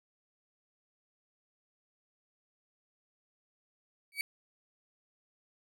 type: tone with exponential growth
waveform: 35% pulse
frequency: 2270 Hz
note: C#7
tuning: 41 cents sharp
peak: -25 dBFS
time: 4.12-4.21 s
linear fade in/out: 1 ms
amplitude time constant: 19 ms
effects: none